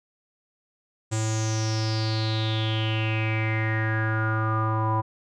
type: tone with low-pass filter sweep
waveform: square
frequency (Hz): 110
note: A2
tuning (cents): 0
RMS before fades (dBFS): -25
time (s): 1.11-5.02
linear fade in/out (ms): 20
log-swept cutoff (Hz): 7600 to 960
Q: 7.9
effects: none